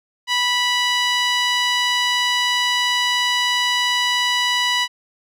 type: tone with band-pass filter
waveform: sawtooth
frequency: 983 Hz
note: B5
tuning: 8 cents flat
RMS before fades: -19 dBFS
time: 0.27-4.88 s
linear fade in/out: 50 ms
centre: 3100 Hz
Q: 1.3
effects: none